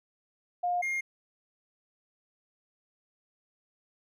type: tone pair in turn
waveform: sine / triangle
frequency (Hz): 710 / 2128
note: F5 / C7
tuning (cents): +28 / +29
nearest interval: octave + perfect fifth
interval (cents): 1901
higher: second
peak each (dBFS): -26 / -27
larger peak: first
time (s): 0.63-0.82 / 0.82-1.01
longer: neither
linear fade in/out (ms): 10
effects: none